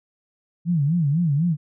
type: tone with vibrato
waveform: sine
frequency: 156.8 Hz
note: D#3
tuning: 14 cents sharp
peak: -17 dBFS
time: 0.65-1.57 s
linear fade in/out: 50 ms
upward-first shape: sine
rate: 4 Hz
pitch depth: 210 cents each way
effects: none

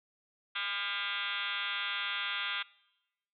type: tone with frequency modulation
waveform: sine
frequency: 2385 Hz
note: D7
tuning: 26 cents sharp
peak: -32 dBFS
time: 0.55-2.63 s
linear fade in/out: 10 ms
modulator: 196 Hz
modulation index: 6.2
effects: noise-tail reverb RT60 1.0 s tail -24 dB re dry

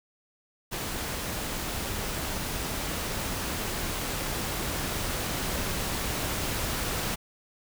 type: noise with level ramp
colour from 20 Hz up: pink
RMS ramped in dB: -33 to -30 dBFS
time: 0.71-7.16 s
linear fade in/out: 20 ms
effects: none

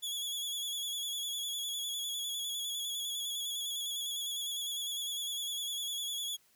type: tone with vibrato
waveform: sawtooth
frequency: 3387 Hz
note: G#7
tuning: 33 cents sharp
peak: -32 dBFS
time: 0.02-6.37 s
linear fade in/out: 20 ms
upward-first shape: square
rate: 9.9 Hz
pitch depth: 35 cents each way
effects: white hiss -68 dBFS RMS until 6.55 s

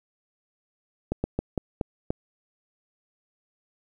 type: slowing click train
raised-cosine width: 2 ms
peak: -12 dBFS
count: 6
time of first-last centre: 1.12-2.105 s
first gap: 120 ms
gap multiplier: 1.25
effects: 9-bit

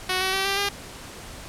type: tone with pitch steps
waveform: 5% pulse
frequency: 370.4 / 378.2 / 386.1 / 394.2 / 402.5 Hz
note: F#4 / F#4 / G4 / G4 / G4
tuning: +2 / +38 / -26 / +10 / +46 cents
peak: -11 dBFS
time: 0.09-0.69 s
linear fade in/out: 5 ms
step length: 120 ms
effects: pink hiss -40 dBFS RMS until 1.48 s + low-pass 11000 Hz 12 dB/octave

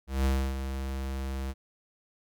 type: tone with ADSR envelope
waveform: square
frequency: 66.8 Hz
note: C2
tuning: 36 cents sharp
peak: -23 dBFS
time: 0.07-1.54 s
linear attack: 180 ms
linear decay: 290 ms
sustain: -9 dB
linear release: 39 ms
effects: none

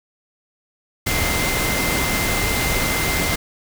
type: tone in noise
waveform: sine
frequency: 2083 Hz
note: C7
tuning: 8 cents flat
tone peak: -25 dBFS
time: 1.06-3.36 s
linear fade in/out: 10 ms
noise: pink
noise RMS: -21 dBFS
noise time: 1.06-3.36 s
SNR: -7 dB
effects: none

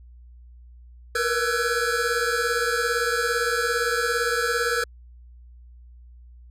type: tone cluster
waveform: square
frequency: 466.3 / 483.9 / 1333 / 1510 / 1677 Hz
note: A#4 / B4 / E6 / F#6 / G#6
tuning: +1 / -35 / +19 / +35 / +16 cents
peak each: -29 dBFS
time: 1.15-4.84 s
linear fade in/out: 5 ms
effects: added 60 Hz sine -44 dBFS peak until 6.5 s + low-pass 12000 Hz 12 dB/octave

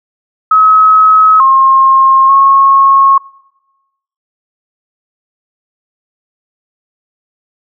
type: tone with pitch steps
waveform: sine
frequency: 1280 / 1068 / 1091 Hz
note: D#6 / C6 / C#6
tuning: +49 / +35 / -28 cents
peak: -3 dBFS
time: 0.51-3.18 s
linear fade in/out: 5 ms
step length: 890 ms
effects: noise-tail reverb RT60 1.0 s tail -23 dB re dry

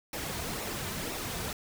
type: noise with flanger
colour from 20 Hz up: pink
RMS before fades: -36 dBFS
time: 0.13-1.53 s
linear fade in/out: 2 ms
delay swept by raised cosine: 0.63 to 3.73 ms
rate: 2 Hz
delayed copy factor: -0.55
effects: none

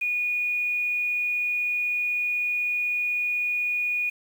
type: tone with quantisation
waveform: sine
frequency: 2456 Hz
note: D#7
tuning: 23 cents flat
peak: -23 dBFS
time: 0.01-4.1 s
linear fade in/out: 10 ms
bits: 8
effects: none

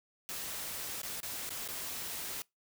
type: noise with dropouts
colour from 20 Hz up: white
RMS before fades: -40 dBFS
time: 0.29-2.42 s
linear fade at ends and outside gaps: 0 ms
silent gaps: 1.016-1.032 / 1.203-1.231 / 1.492-1.505 / 1.677-1.687 s
effects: noise-tail reverb RT60 0.2 s tail -25 dB re dry

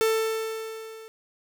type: tone with level ramp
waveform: 45% pulse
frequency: 444 Hz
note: A4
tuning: 16 cents sharp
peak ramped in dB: -19 to -42 dBFS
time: 0.01-1.08 s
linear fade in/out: 0 ms
effects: none

